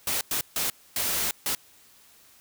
white noise bursts at uneven times, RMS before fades -27 dBFS, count 5, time 0.07-0.21 / 0.31-0.41 / 0.56-0.7 / 0.96-1.31 / 1.46-1.55 s, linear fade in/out 2 ms, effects white hiss -56 dBFS RMS until 2.4 s

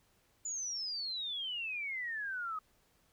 sine exponential sweep, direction down, 7040 to 1244.5 Hz, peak -36 dBFS, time 0.45-2.59 s, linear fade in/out 5 ms, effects pink hiss -71 dBFS RMS until 3.12 s

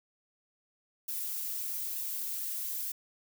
violet noise with flanger, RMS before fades -36 dBFS, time 1.08-2.92 s, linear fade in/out 5 ms, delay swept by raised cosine 1.1 to 5.2 ms, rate 1.1 Hz, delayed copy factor +0.5, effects none

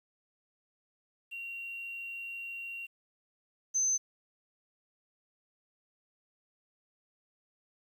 sine tone pair in turn, 2753 / 6180 Hz, F7 / G8, -25 / -26 cents, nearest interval octave + major second, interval 1399 cents, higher second, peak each -38 / -26 dBFS, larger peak second, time 1.31-2.87 / 3.74-3.98 s, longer first, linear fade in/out 20 ms, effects 10-bit

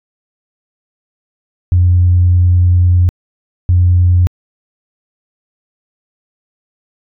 sine tone bursts at uneven times, 89 Hz, F2, 33 cents sharp, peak -5 dBFS, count 2, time 1.72-3.09 / 3.69-4.27 s, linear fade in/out 0 ms, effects tanh soft clip ceiling -1 dBFS

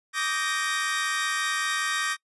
sawtooth chord, Eb major seventh, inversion third, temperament equal with one note detuned, 1159.2 / 1244.5 / 1568 / 1864.7 Hz, D6 / Eb6 / G6 / Bb6, -23 / 0 / 0 / 0 cents, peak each -28 / -30 / -28 / -25 dBFS, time 0.13-2.17 s, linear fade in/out 50 ms, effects noise-tail reverb RT60 0.1 s tail -25 dB re dry + resampled to 24000 Hz

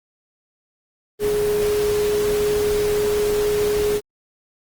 sine tone in noise, 417.3 Hz, G#4, 8 cents sharp, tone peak -17 dBFS, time 1.19-4.01 s, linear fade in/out 50 ms, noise pink, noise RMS -29 dBFS, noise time 1.19-4.01 s, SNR +9 dB, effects Opus 24 kbps

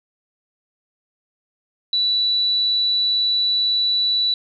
sine tone, 3951 Hz, B7, in tune, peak -16 dBFS, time 1.93-4.34 s, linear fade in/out 2 ms, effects none

